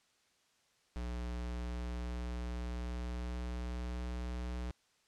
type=tone with pitch glide; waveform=square; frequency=60.1 to 60.97 Hz; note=B1 to B1; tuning=-46 to -22 cents; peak=-38 dBFS; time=0.96-4.71 s; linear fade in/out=0 ms; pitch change=+24 cents; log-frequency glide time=1.98-4.23 s; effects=white hiss -72 dBFS RMS until 5.07 s + low-pass 7000 Hz 12 dB/octave